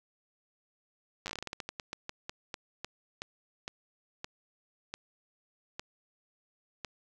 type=slowing click train; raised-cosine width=0.2 ms; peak=-20 dBFS; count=25; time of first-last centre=1.26-6.847 s; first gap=9 ms; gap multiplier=1.23; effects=none